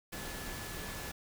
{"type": "tone in noise", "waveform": "sine", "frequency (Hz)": 1721, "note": "A6", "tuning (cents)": -39, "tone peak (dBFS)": -50, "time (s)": [0.12, 1.12], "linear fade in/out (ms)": 10, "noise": "pink", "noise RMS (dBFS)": -42, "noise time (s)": [0.12, 1.12], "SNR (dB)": -11, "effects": []}